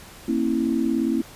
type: tone cluster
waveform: sine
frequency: 230.5 / 269.6 / 327.9 Hz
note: A#3 / C#4 / E4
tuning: -19 / -48 / -9 cents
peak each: -24 dBFS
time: 0.28-1.22 s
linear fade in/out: 5 ms
effects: pink hiss -44 dBFS RMS until 1.35 s + resampled to 32000 Hz